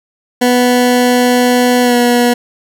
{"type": "tone with pitch glide", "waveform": "20% pulse", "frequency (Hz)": [246.9, 242.1], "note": ["B3", "B3"], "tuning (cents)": [0, -34], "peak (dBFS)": -3, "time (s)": [0.41, 2.34], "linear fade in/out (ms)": 10, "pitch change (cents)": -34, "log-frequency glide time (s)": [1.82, 1.95], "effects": []}